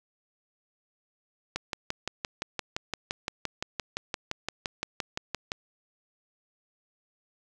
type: click train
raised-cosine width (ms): 0.2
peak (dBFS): -13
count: 24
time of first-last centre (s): 1.56-5.519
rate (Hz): 5.81
effects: none